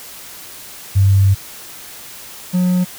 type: tone pair in turn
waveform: sine / triangle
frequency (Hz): 97.7 / 180.85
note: G2 / F#3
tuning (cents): -5 / -39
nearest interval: major seventh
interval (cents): 1066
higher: second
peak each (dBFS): -8 / -10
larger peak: first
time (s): 0.95-1.35 / 2.53-2.85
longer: first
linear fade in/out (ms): 20
effects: white hiss -35 dBFS RMS until 2.98 s